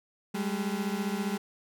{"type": "beating tone pair", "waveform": "35% pulse", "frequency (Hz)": [195.3, 210.3], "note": ["G3", "G#3"], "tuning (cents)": [-6, 22], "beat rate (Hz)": 15, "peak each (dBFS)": [-30, -31], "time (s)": [0.34, 1.38], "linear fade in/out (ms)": 10, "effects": []}